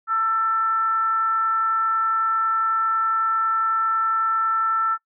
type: tone with frequency modulation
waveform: sine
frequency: 1334 Hz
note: E6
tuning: 20 cents sharp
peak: -18 dBFS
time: 0.07-4.98 s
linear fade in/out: 50 ms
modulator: 439 Hz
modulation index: 0.28
effects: noise-tail reverb RT60 0.1 s tail -20 dB re dry